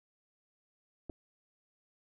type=clicks; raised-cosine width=2 ms; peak=-30 dBFS; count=2; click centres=1.096 / 1.099 s; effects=none